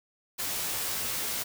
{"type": "noise with comb filter", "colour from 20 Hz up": "white", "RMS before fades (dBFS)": -32, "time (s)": [0.38, 1.44], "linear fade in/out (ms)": 20, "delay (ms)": 15, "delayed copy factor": -0.7, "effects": []}